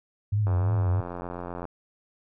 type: tone with vibrato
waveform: sine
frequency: 99.2 Hz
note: G2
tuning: 21 cents sharp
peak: -21 dBFS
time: 0.32-1.01 s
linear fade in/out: 10 ms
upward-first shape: triangle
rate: 3 Hz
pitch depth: 140 cents each way
type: click train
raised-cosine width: 1 ms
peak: -21 dBFS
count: 105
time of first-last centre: 0.47-1.653 s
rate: 87.9 Hz
effects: none